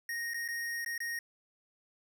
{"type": "tone with dropouts", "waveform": "square", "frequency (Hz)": 1864.7, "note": "A#6", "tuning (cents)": 0, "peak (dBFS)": -35, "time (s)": [0.09, 1.19], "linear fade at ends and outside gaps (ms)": 2, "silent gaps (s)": [[0.336, 0.343], [0.479, 0.486], [0.847, 0.861], [0.979, 1.003]], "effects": []}